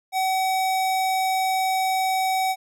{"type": "tone", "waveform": "square", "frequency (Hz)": 757, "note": "F#5", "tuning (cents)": 39, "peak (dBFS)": -21, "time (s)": [0.12, 2.56], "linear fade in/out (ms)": 50, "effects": []}